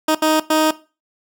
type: tone bursts at uneven times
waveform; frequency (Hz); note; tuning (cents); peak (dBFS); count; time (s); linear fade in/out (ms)
15% pulse; 312.2; D#4; +6; -7; 3; 0.08-0.15 / 0.22-0.4 / 0.5-0.71; 5
effects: noise-tail reverb RT60 0.3 s tail -17 dB re dry